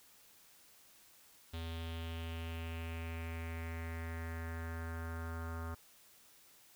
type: tone with low-pass filter sweep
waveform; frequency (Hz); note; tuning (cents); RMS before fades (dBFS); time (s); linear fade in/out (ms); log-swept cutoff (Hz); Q
square; 82.41; E2; 0; -42; 1.53-5.75; 10; 3600 to 1300; 3.9
effects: white hiss -63 dBFS RMS until 6.75 s